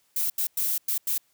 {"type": "noise bursts at uneven times", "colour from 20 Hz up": "violet", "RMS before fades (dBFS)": -26, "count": 5, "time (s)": [[0.16, 0.3], [0.38, 0.47], [0.57, 0.78], [0.88, 0.98], [1.07, 1.18]], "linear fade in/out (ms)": 5, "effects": ["white hiss -67 dBFS RMS until 1.33 s", "high-pass 60 Hz 12 dB/octave"]}